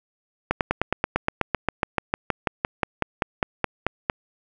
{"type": "slowing click train", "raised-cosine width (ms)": 0.5, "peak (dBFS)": -5, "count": 24, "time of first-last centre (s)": [0.51, 4.099], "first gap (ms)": 98, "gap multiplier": 1.04, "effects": []}